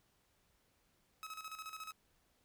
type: tone with tremolo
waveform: sawtooth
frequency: 1282 Hz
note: E6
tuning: 49 cents flat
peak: -40 dBFS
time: 1.23-1.92 s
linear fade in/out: 0 ms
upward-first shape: square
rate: 14 Hz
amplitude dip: 65%
effects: pink hiss -75 dBFS RMS until 2.44 s